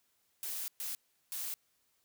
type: noise bursts at uneven times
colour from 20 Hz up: blue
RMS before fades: -39 dBFS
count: 3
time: 0.43-0.68 / 0.8-0.95 / 1.32-1.54 s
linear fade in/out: 0 ms
effects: white hiss -75 dBFS RMS until 2.04 s